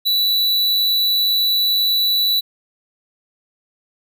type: tone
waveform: square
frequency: 3951 Hz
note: B7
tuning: in tune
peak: -15 dBFS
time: 0.05-2.41 s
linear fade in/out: 20 ms
effects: none